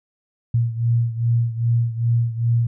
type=beating tone pair; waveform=sine; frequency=116.54 / 119.04 Hz; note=A#2 / A#2; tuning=0 / +37 cents; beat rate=2.5 Hz; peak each=-18 / -22 dBFS; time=0.54-2.67 s; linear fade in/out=5 ms; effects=none